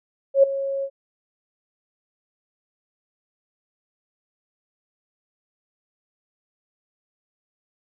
sine tone with ADSR envelope, 548 Hz, C#5, 20 cents flat, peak -8 dBFS, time 0.34-0.9 s, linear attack 93 ms, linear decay 8 ms, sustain -15 dB, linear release 64 ms, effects none

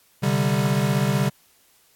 square chord, C suspended second, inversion none, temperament equal, 130.81 / 146.83 / 196 Hz, C3 / D3 / G3, 0 / 0 / 0 cents, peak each -24 dBFS, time 0.22-1.3 s, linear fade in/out 20 ms, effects white hiss -59 dBFS RMS until 1.95 s + AAC 64 kbps

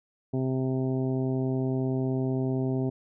harmonic tone, 130.81 Hz, C3, in tune, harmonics 1 / 2 / 3 / 4 / 5 / 6 / 7, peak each -28 / -29 / -32 / -45 / -39 / -47 / -51 dBFS, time 0.33-2.9 s, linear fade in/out 10 ms, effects none

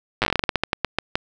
slowing click train, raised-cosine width 0.3 ms, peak -3 dBFS, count 18, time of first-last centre 0.22-1.155 s, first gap 8 ms, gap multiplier 1.21, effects none

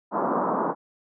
white band-pass noise, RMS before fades -25 dBFS, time 0.11-0.75 s, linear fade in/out 50 ms, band 170 to 1200 Hz, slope 48 dB/octave, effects none

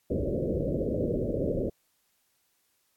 white low-pass noise, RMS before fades -29 dBFS, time 0.1-1.7 s, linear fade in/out 10 ms, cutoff 590 Hz, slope 96 dB/octave, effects white hiss -72 dBFS RMS until 2.96 s + AAC 64 kbps

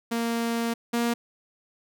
sawtooth tone pair in turn, 232.1 / 235.7 Hz, A#3 / A#3, -7 / +19 cents, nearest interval unison, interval 26 cents, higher second, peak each -21 / -19 dBFS, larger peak second, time 0.11-0.74 / 0.93-1.14 s, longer first, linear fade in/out 10 ms, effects none

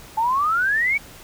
sine exponential sweep, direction up, 861 to 2300 Hz, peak -17 dBFS, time 0.17-0.98 s, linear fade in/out 10 ms, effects pink hiss -43 dBFS RMS until 1.23 s

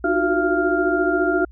sine tone cluster, 307.9 / 357.1 / 371.5 / 681 / 1399 Hz, D#4 / F4 / F#4 / F5 / F6, -18 / +39 / +7 / -44 / +3 cents, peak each -23 dBFS, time 0.04-1.45 s, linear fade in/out 5 ms, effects added 60 Hz sine -40 dBFS peak until 1.51 s

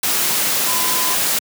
sine tone in noise, 1013 Hz, B5, 44 cents sharp, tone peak -25 dBFS, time 0.67-1.15 s, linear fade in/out 5 ms, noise white, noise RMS -18 dBFS, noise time 0.03-1.39 s, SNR -10 dB, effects high-pass 150 Hz 12 dB/octave

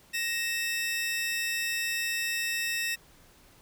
sawtooth tone pair together, 1867 / 2640 Hz, A#6 / E7, +2 / +2 cents, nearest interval tritone, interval 600 cents, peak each -28 dBFS, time 0.13-2.96 s, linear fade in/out 20 ms, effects pink hiss -58 dBFS RMS until 3.61 s

